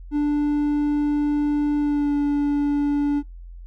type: tone with pitch glide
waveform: triangle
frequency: 293.7 to 288.8 Hz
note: D4 to D4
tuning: 0 to -29 cents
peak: -16 dBFS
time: 0.11-3.23 s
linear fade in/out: 50 ms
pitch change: -29 cents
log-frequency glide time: 1.78-2.13 s
effects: noise-tail reverb RT60 0.2 s tail -26 dB re dry + added 43 Hz sine -36 dBFS peak until 3.66 s